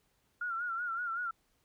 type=tone with vibrato; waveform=sine; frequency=1396.9 Hz; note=F6; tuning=in tune; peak=-33 dBFS; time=0.41-1.31 s; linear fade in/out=5 ms; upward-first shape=sine; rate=5.3 Hz; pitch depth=82 cents each way; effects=pink hiss -74 dBFS RMS until 1.64 s